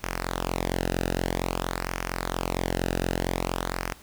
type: tone with flanger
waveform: sawtooth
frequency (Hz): 44.32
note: F1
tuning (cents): +26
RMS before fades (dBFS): -29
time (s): 0.03-3.94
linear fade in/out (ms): 10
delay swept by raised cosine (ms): 0.25 to 0.92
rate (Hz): 0.51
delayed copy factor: -0.8
effects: pink hiss -51 dBFS RMS until 4.02 s